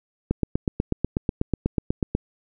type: click train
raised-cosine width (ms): 3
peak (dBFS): -8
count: 16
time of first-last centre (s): 0.31-2.15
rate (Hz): 8.15
effects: none